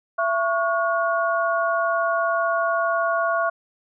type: tone cluster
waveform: sine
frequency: 670 / 1112 / 1437 Hz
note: E5 / C#6 / F6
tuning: +28 / +5 / +49 cents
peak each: -22 / -24 / -25 dBFS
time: 0.18-3.5 s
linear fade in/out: 10 ms
effects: none

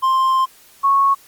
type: tone pair in turn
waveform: triangle / sine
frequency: 1051 / 1102.7 Hz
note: C6 / C#6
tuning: +7 / -9 cents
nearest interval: minor second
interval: 84 cents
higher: second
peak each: -11 dBFS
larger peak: neither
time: 0.02-0.46 / 0.83-1.15 s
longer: first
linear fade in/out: 20 ms
effects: white hiss -48 dBFS RMS until 1.27 s + Opus 32 kbps

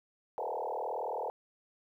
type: tone with frequency modulation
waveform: sine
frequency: 679 Hz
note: F5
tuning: 49 cents flat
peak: -33 dBFS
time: 0.38-1.3 s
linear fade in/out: 0 ms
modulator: 39.1 Hz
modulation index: 6.1
effects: 12-bit

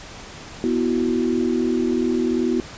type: chord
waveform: sine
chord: B suspended fourth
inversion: none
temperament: equal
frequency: 246.9 / 329.6 / 370 Hz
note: B3 / E4 / F#4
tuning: 0 / 0 / 0 cents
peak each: -21 / -23 / -23 dBFS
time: 0.64-2.6 s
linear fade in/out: 0 ms
effects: pink hiss -38 dBFS RMS until 2.77 s + resampled to 16000 Hz

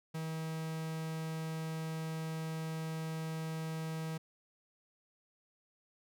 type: tone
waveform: 45% pulse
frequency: 160 Hz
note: D#3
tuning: 49 cents sharp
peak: -37 dBFS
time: 0.14-4.18 s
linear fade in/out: 10 ms
effects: none

